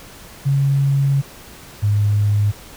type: tone pair in turn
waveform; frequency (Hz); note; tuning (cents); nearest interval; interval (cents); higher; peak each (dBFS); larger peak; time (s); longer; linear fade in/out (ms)
sine; 138.59 / 103.44; C#3 / G#2; 0 / -6; perfect fourth; 506; first; -13; neither; 0.45-1.22 / 1.82-2.52; first; 20
effects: pink hiss -40 dBFS RMS until 2.76 s